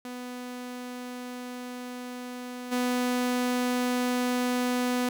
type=tone with level steps; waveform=sawtooth; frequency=248.1 Hz; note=B3; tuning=8 cents sharp; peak=-32 / -21 dBFS; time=0.05-5.09 s; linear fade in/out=2 ms; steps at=2.71 s; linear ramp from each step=20 ms; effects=none